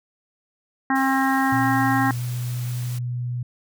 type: harmonic tone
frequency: 267.4 Hz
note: C4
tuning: 38 cents sharp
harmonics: 1 / 3 / 4 / 5 / 6 / 7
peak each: -21 / -23 / -26 / -31 / -28 / -27 dBFS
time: 0.9-2.11 s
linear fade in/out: 2 ms
type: noise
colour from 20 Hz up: white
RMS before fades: -40 dBFS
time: 0.95-2.99 s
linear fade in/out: 10 ms
type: tone with pitch glide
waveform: sine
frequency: 120.1 to 122.55 Hz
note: B2 to B2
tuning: -48 to -13 cents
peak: -24 dBFS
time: 1.52-3.43 s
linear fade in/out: 5 ms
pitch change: +35 cents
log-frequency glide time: 2.02-2.24 s
effects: none